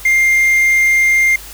triangle tone with quantisation, 2108 Hz, C7, 12 cents sharp, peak -7 dBFS, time 0.05-1.36 s, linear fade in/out 5 ms, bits 6, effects added 50 Hz sine -36 dBFS peak until 1.53 s + white hiss -34 dBFS RMS until 1.53 s

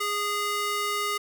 square tone with high-pass filter, 411.9 Hz, G#4, 14 cents flat, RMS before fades -28 dBFS, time 0-1.18 s, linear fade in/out 10 ms, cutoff 980 Hz, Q 1, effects none

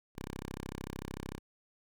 5% pulse tone, 33.35 Hz, C1, 34 cents sharp, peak -29 dBFS, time 0.15-1.39 s, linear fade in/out 20 ms, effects none

